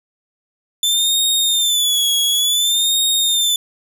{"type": "tone with vibrato", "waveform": "sawtooth", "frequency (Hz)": 3520, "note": "A7", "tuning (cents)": 0, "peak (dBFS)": -11, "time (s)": [0.83, 3.56], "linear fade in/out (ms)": 2, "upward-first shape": "sine", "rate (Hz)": 0.56, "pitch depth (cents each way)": 95, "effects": []}